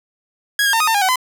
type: tone with pitch steps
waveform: sawtooth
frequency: 1656 / 1620 / 907 / 1246 / 902 / 812 / 753 / 1018 Hz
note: G#6 / G#6 / A#5 / D#6 / A5 / G#5 / F#5 / C6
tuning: -5 / -43 / -48 / +2 / +43 / -39 / +30 / -48 cents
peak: -10 dBFS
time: 0.59-1.158 s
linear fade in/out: 2 ms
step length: 71 ms
effects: none